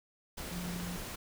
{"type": "tone in noise", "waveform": "sine", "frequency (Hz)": 176.6, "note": "F3", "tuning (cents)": 20, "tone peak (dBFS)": -38, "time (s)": [0.51, 0.97], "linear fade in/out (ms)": 10, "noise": "pink", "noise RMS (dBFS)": -42, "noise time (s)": [0.37, 1.16], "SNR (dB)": 1, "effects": []}